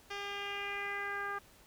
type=tone with low-pass filter sweep; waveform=10% pulse; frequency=402.6 Hz; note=G4; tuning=46 cents sharp; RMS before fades=-39 dBFS; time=0.1-1.39 s; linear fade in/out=10 ms; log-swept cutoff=4100 to 1400 Hz; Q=3.2; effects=pink hiss -61 dBFS RMS until 1.66 s

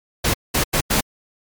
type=noise bursts at uneven times; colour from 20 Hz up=pink; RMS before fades=-18 dBFS; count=4; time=0.24-0.34 / 0.54-0.64 / 0.73-0.81 / 0.9-1.01 s; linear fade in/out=10 ms; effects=MP3 96 kbps

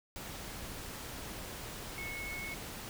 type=tone in noise; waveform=sine; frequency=2195 Hz; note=C#7; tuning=18 cents flat; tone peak=-40 dBFS; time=1.98-2.54 s; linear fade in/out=0 ms; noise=pink; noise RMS=-44 dBFS; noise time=0.16-2.89 s; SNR=+1 dB; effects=none

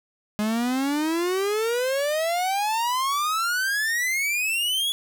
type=exponential sweep; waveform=45% pulse; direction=up; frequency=207.7 to 3413 Hz; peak=-22 dBFS; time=0.39-4.92 s; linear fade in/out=0 ms; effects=none

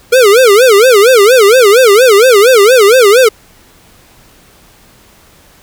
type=tone with vibrato; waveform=square; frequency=455.2 Hz; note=A#4; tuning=41 cents flat; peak=-3 dBFS; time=0.12-3.29 s; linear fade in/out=10 ms; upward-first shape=sine; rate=4.3 Hz; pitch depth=250 cents each way; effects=pink hiss -43 dBFS RMS until 5.62 s

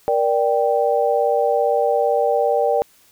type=chord; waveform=sine; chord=G minor; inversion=first; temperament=just; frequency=470.4 / 588 / 784 Hz; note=Bb4 / D5 / G5; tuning=+16 / +2 / 0 cents; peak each=-19 / -19 / -20 dBFS; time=0.08-2.82 s; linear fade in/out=0 ms; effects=white hiss -54 dBFS RMS until 3.11 s

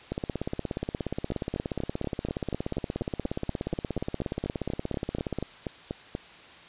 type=two click trains; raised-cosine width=2 ms; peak=-17 / -16 dBFS; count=21 / 90; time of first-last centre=1.32-6.151 / 0.12-5.386 s; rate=4.14 / 16.9 Hz; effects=white hiss -49 dBFS RMS until 6.68 s + resampled to 8000 Hz

